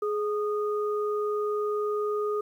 sine tone pair together, 420 / 1232 Hz, G#4 / D#6, +19 / -17 cents, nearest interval octave + perfect fifth, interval 1864 cents, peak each -26 / -33 dBFS, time 0.02-2.41 s, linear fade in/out 5 ms, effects 10-bit

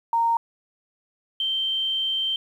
sine tone pair in turn, 925 / 3129 Hz, A#5 / G7, -14 / -4 cents, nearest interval octave + major sixth, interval 2110 cents, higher second, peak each -18 / -22 dBFS, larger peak first, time 0.13-0.37 / 1.4-2.36 s, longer second, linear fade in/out 2 ms, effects 9-bit

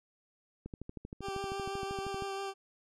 click train, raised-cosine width 3 ms, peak -29 dBFS, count 21, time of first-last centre 0.66-2.223 s, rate 12.8 Hz
20% pulse tone with vibrato, 392 Hz, G4, in tune, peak -31 dBFS, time 1.21-2.54 s, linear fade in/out 50 ms, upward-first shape triangle, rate 6 Hz, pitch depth 17 cents each way
effects low-pass 8000 Hz 12 dB/octave

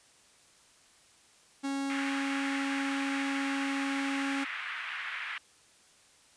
45% pulse tone, 275.2 Hz, C#4, 12 cents flat, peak -31 dBFS, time 1.63-4.45 s, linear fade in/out 20 ms
pink band-pass noise, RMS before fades -38 dBFS, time 1.9-5.38 s, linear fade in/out 0 ms, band 1400 to 2600 Hz, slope 24 dB/octave
effects white hiss -61 dBFS RMS until 6.36 s + resampled to 22050 Hz

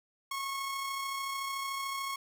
sawtooth tone with amplitude modulation, 1094 Hz, C#6, 23 cents flat, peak -29 dBFS, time 0.31-2.16 s, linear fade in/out 5 ms, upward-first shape sine, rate 33.6 Hz, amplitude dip 30%, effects none

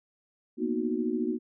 sine chord, B major seventh, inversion third, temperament equal with one note detuned, 233.1 / 246.9 / 311.1 / 367.9 Hz, A#3 / B3 / D#4 / F#4, 0 / 0 / 0 / -10 cents, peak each -32 dBFS, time 0.57-1.39 s, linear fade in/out 50 ms, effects none

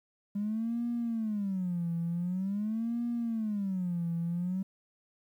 triangle tone with vibrato, 200 Hz, G3, 35 cents sharp, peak -26 dBFS, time 0.35-4.63 s, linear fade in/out 10 ms, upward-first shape sine, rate 0.46 Hz, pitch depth 300 cents each way, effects tanh soft clip ceiling -27 dBFS + 11-bit

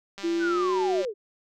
click train, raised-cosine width 0.2 ms, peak -22 dBFS, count 173, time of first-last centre 0.18-1.049 s, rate 198 Hz
sine tone with pitch glide, 337.7 to 372.5 Hz, E4 to F#4, +42 to +12 cents, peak -23 dBFS, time 0.23-1.03 s, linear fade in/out 20 ms, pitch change +170 cents, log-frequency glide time 0.43-0.72 s
sine linear sweep, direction down, 1550 to 380 Hz, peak -27 dBFS, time 0.39-1.14 s, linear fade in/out 50 ms
effects none

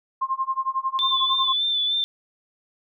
sine tone with tremolo, 1060 Hz, C6, 22 cents sharp, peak -19 dBFS, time 0.21-1.53 s, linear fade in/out 10 ms, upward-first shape sine, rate 11 Hz, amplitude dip 95%
sine tone with vibrato, 3520 Hz, A7, in tune, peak -20 dBFS, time 0.99-2.04 s, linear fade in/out 0 ms, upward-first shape sine, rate 3.3 Hz, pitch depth 33 cents each way
effects none

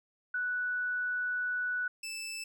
sine / 20% pulse tone pair in turn, 1480 / 2637 Hz, F#6 / E7, 0 / 0 cents, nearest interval minor seventh, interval 1000 cents, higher second, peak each -30 / -33 dBFS, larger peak first, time 0.34-1.88 / 2.03-2.44 s, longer first, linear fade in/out 5 ms, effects none

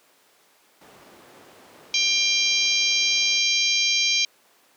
brown noise, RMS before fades -38 dBFS, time 0.81-3.39 s, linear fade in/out 5 ms
harmonic tone, 794 Hz, G5, 22 cents sharp, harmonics 3 / 4 / 5 / 6 / 7 / 8, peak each -24 / -25 / -26 / -27 / -27 / -28 dBFS, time 1.94-4.25 s, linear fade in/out 2 ms
effects pink hiss -58 dBFS RMS until 4.76 s + high-pass 400 Hz 12 dB/octave

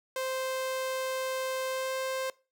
sawtooth tone with pitch glide, 522 to 525 Hz, C5 to C5, -4 to +6 cents, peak -27 dBFS, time 0.16-2.3 s, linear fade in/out 2 ms, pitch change +10 cents, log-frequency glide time 1.7-1.94 s, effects noise-tail reverb RT60 0.3 s tail -21 dB re dry

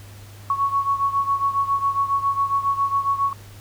sine beating tone pair, 1108.7 / 1116 Hz, C#6 / C#6, 0 / +11 cents, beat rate 7.3 Hz, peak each -20 / -24 dBFS, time 0.5-3.33 s, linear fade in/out 2 ms, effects added 101 Hz sine -40 dBFS peak until 3.6 s + pink hiss -47 dBFS RMS until 3.6 s

